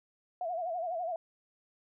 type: tone with vibrato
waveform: sine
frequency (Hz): 690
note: F5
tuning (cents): -21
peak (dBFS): -32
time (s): 0.41-1.16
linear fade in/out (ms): 2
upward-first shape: sine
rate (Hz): 12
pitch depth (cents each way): 110
effects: none